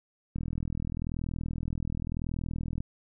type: click train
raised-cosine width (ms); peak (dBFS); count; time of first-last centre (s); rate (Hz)
5; -21; 101; 0.36-2.805; 40.9
effects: none